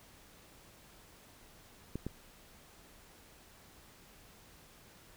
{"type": "clicks", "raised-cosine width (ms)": 3, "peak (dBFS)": -24, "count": 2, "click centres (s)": [1.956, 2.066], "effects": ["pink hiss -59 dBFS RMS until 5.16 s"]}